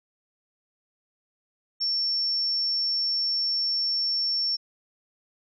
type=tone; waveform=sine; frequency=5440 Hz; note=F8; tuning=46 cents flat; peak=-23 dBFS; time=1.8-4.57 s; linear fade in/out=20 ms; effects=none